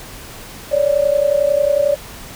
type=tone pair together; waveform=sine; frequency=558.9 / 590 Hz; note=C#5 / D5; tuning=+14 / +8 cents; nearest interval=minor second; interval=94 cents; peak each=-15 dBFS; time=0.71-1.96 s; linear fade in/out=20 ms; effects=pink hiss -35 dBFS RMS until 2.35 s